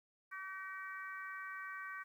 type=harmonic tone with a mistuned harmonic; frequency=382.4 Hz; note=G4; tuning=43 cents flat; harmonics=3 / 4 / 5 / 6; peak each=-48 / -47 / -49 / -55 dBFS; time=0.31-2.04 s; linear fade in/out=20 ms; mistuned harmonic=5; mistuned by=-19 cents; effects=12-bit